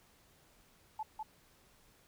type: tone with echo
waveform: sine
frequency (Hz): 868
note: A5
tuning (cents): -24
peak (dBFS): -36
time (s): 0.99-1.03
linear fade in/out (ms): 5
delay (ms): 200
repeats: 1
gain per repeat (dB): -2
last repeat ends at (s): 1.23
effects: pink hiss -66 dBFS RMS until 2.07 s